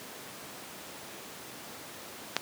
click, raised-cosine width 0.2 ms, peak -7 dBFS, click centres 2.366 s, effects pink hiss -44 dBFS RMS until 2.41 s + high-pass 200 Hz 12 dB/octave

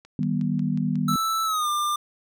click train, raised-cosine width 0.2 ms, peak -30 dBFS, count 7, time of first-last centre 0.05-1.137 s, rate 5.52 Hz
sine chord, Eb augmented, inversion none, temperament just, 155.56 / 194.45 / 243.1 Hz, Eb3 / G3 / B3, 0 / -14 / -27 cents, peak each -26 dBFS, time 0.19-1.16 s, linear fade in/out 2 ms
square tone with pitch glide, 1318.5 to 1195.2 Hz, E6 to D6, 0 to +30 cents, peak -23 dBFS, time 1.08-1.96 s, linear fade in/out 5 ms, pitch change -170 cents, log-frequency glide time 1.45-1.68 s
effects none

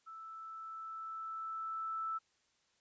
sine tone with level ramp, 1318.5 Hz, E6, in tune, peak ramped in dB -47 to -35 dBFS, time 0.06-2.19 s, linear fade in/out 20 ms, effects white hiss -75 dBFS RMS until 2.8 s + resampled to 16000 Hz

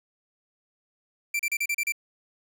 45% pulse tone bursts, 2349 Hz, D7, in tune, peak -24 dBFS, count 7, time 1.34-1.922 s, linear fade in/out 5 ms, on 54 ms, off 34 ms, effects none

